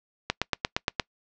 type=click train; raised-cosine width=0.2 ms; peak=-6 dBFS; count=7; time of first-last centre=0.3-0.998 s; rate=8.6 Hz; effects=noise-tail reverb RT60 0.1 s tail -25 dB re dry + low-pass 5000 Hz 12 dB/octave